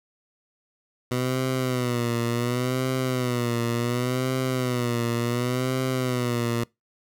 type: tone with vibrato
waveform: 15% pulse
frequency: 123.8 Hz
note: B2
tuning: 5 cents sharp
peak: -17 dBFS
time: 1.11-6.64 s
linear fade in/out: 5 ms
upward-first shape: sine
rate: 0.69 Hz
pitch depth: 88 cents each way
effects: noise-tail reverb RT60 0.2 s tail -24 dB re dry